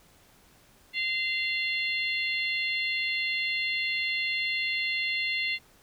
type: harmonic tone with a mistuned harmonic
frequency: 691 Hz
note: F5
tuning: 19 cents flat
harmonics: 3 / 4 / 5 / 6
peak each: -29 / -32 / -36 / -36 dBFS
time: 0.93-5.59 s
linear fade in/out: 50 ms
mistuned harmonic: 6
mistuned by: +33 cents
effects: pink hiss -59 dBFS RMS until 5.82 s